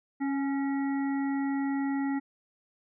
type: harmonic tone with a mistuned harmonic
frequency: 275.3 Hz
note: C#4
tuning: 12 cents flat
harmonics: 1 / 3 / 5 / 7 / 8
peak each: -27 / -38 / -46 / -42 / -54 dBFS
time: 0.2-2.2 s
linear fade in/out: 20 ms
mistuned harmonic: 3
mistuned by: +23 cents
effects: none